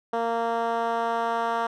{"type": "tone with band-pass filter sweep", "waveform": "10% pulse", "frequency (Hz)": 231, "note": "A#3", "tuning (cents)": -16, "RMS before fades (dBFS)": -26, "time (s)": [0.13, 1.67], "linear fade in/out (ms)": 5, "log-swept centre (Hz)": [610, 930], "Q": 1.2, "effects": []}